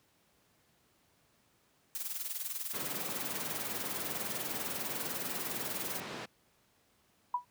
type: noise with tremolo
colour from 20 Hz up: blue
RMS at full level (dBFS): -36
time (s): 1.95-6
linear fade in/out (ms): 0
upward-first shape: sine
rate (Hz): 20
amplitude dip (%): 70
type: band-pass noise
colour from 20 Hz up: pink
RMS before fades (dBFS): -43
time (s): 2.73-6.26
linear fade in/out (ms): 10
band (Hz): 180 to 4400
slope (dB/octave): 12
type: tone with exponential decay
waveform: sine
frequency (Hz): 980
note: B5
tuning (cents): -14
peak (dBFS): -25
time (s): 7.34-7.45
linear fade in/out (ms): 5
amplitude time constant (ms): 23
effects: pink hiss -70 dBFS RMS until 7.5 s + high-pass 80 Hz 12 dB/octave